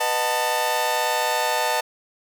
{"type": "chord", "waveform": "sawtooth", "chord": "B dominant seventh", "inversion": "none", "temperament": "just", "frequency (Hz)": [493.9, 617.4, 740.8, 889], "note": ["B4", "D#5", "F#5", "A5"], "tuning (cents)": [0, -14, 2, 18], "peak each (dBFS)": [-25, -23, -25, -19], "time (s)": [0, 1.81], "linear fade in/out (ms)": 10, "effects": []}